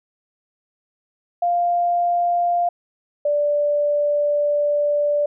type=tone pair in turn; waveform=sine; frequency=698.5 / 585.5 Hz; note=F5 / D5; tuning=0 / -5 cents; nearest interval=minor third; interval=305 cents; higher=first; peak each=-16 dBFS; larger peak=neither; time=1.42-2.69 / 3.25-5.26 s; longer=second; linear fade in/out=5 ms; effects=none